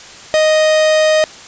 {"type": "tone", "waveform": "45% pulse", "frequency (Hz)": 622.3, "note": "D#5", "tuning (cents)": 0, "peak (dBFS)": -9, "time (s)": [0.34, 1.24], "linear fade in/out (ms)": 0, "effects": ["white hiss -35 dBFS RMS until 1.47 s", "resampled to 16000 Hz"]}